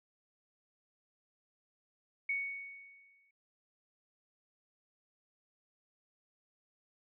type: tone with exponential decay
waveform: sine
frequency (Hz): 2226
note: C#7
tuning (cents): +7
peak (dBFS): -30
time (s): 2.29-3.31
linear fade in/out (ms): 5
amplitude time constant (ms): 220
effects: none